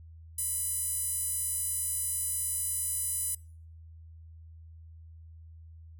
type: tone with high-pass filter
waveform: sawtooth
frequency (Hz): 997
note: B5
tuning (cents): +16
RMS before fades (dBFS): -32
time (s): 0.38-3.35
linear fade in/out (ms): 5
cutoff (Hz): 10000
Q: 4.4
effects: noise-tail reverb RT60 0.5 s tail -25 dB re dry + added 81 Hz sine -47 dBFS peak until 5.99 s